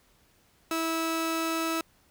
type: tone pair together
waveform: sawtooth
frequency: 326.4 / 652.8 Hz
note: E4 / E5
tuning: -17 / -17 cents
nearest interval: octave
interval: 1200 cents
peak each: -25 dBFS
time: 0.71-1.81 s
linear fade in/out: 2 ms
effects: pink hiss -64 dBFS RMS until 2.1 s